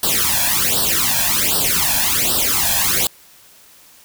white noise with flanger, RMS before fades -17 dBFS, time 0.03-3.07 s, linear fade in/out 2 ms, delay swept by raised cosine 0.22 to 1.22 ms, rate 1.3 Hz, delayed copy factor +0.95, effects white hiss -47 dBFS RMS until 4.04 s

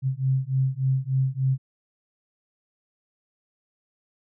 sine beating tone pair, 130.81 / 134.21 Hz, C3 / C3, 0 / +44 cents, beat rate 3.4 Hz, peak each -24 dBFS, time 0.02-1.58 s, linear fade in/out 50 ms, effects none

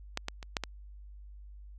clicks, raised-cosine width 0.2 ms, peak -14 / -16 / -26 / -12 / -16 dBFS, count 5, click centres 0.174 / 0.284 / 0.428 / 0.568 / 0.637 s, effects added 50 Hz sine -46 dBFS peak until 1.78 s

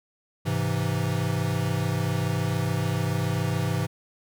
square chord, Ab augmented, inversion none, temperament equal, 103.83 / 130.81 / 164.81 Hz, Ab2 / C3 / E3, 0 / 0 / 0 cents, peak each -29 dBFS, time 0.45-3.87 s, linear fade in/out 20 ms, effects none

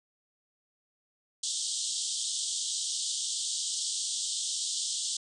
white band-pass noise, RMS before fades -33 dBFS, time 1.43-5.17 s, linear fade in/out 5 ms, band 3100 to 8800 Hz, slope 96 dB/octave, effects none

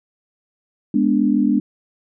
sine chord, G# diminished, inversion none, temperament equal, 207.7 / 246.9 / 293.7 Hz, G#3 / B3 / D4, 0 / 0 / 0 cents, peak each -18 dBFS, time 0.94-1.6 s, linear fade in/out 5 ms, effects none

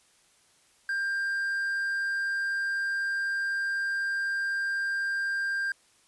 triangle tone, 1592 Hz, G6, 26 cents sharp, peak -25 dBFS, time 0.89-5.72 s, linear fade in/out 2 ms, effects white hiss -63 dBFS RMS until 6.07 s + resampled to 24000 Hz

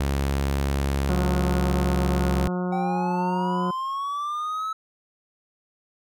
sawtooth tone with pitch glide, 69.3 to 68.5 Hz, C#2 to C#2, 0 to -20 cents, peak -18 dBFS, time 0-2.48 s, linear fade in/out 5 ms, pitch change -20 cents, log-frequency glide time 0.8-2.25 s
harmonic tone, 180.3 Hz, F#3, 45 cents flat, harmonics 1 / 2 / 3 / 4 / 5 / 6 / 7 / 8, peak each -25 / -31 / -35 / -37 / -39 / -41 / -42 / -43 dBFS, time 1.09-3.71 s, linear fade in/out 5 ms
triangle linear sweep, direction up, 760 to 1307 Hz, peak -24 dBFS, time 2.72-4.73 s, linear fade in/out 5 ms
effects none

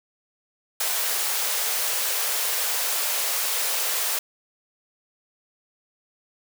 white high-pass noise, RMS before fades -25 dBFS, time 0.8-4.19 s, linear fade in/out 5 ms, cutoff 420 Hz, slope 48 dB/octave, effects none

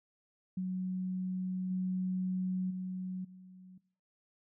sine tone with level steps, 185 Hz, F#3, in tune, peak -32 / -30 / -35 / -50 dBFS, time 0.57-3.78 s, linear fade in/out 5 ms, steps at 1.7 / 2.7 / 3.24 s, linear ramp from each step 10 ms, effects noise-tail reverb RT60 0.5 s tail -20 dB re dry

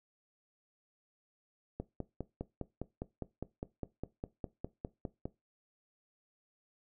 click train, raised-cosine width 2 ms, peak -24 dBFS, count 18, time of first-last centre 1.8-5.255 s, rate 4.92 Hz, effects noise-tail reverb RT60 0.2 s tail -18 dB re dry

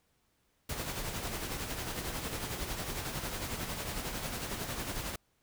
pink noise with tremolo, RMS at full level -36 dBFS, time 0.69-5.16 s, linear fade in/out 5 ms, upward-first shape sine, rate 11 Hz, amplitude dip 45%, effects pink hiss -74 dBFS RMS until 5.42 s

